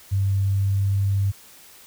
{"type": "tone with pitch glide", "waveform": "sine", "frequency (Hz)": [98, 98.74], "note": ["G2", "G2"], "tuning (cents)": [0, 13], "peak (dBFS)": -18, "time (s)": [0.11, 1.32], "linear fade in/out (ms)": 20, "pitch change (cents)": 13, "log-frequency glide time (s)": [0.43, 0.99], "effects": ["white hiss -48 dBFS RMS until 1.86 s"]}